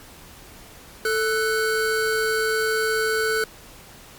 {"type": "tone pair together", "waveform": "square", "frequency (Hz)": [440.7, 1490.1], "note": ["A4", "F#6"], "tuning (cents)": [3, 12], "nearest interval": "octave + major sixth", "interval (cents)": 2109, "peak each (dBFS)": [-23, -24], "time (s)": [1.05, 3.44], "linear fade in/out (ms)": 2, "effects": ["pink hiss -45 dBFS RMS until 4.18 s", "MP3 96 kbps"]}